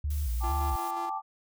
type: tone with vibrato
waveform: sine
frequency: 66 Hz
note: C2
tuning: 16 cents sharp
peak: -27 dBFS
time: 0.04-0.76 s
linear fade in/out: 5 ms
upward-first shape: square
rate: 2.2 Hz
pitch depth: 180 cents each way
type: noise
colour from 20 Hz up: blue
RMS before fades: -45 dBFS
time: 0.1-0.91 s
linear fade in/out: 5 ms
type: chord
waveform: sine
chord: G suspended second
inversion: none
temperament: equal with one note detuned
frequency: 784 / 871.9 / 1174.7 Hz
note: G5 / A5 / D6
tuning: 0 / -16 / 0 cents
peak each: -35 / -34 / -35 dBFS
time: 0.4-1.22 s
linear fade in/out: 50 ms
type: tone with tremolo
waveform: sawtooth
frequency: 342.1 Hz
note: F4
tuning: 36 cents flat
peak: -35 dBFS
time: 0.43-1.1 s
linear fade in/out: 10 ms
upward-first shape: square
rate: 5.6 Hz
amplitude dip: 35%
effects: none